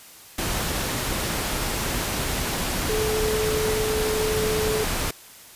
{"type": "tone in noise", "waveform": "sine", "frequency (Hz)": 432, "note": "A4", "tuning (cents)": -32, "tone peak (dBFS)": -23, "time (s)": [2.89, 4.84], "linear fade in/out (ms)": 5, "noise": "pink", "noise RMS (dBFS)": -26, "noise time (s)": [0.38, 5.11], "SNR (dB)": 0, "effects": ["white hiss -46 dBFS RMS until 5.55 s", "resampled to 32000 Hz"]}